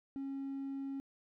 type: tone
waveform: triangle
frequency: 273.3 Hz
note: C#4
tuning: 24 cents flat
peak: -35 dBFS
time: 0.16-1 s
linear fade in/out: 0 ms
effects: tanh soft clip ceiling -33 dBFS